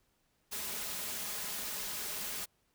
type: noise with comb filter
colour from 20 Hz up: white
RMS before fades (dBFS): -39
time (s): 0.51-2.46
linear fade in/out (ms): 20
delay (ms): 4.8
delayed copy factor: +0.5
effects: pink hiss -75 dBFS RMS until 2.74 s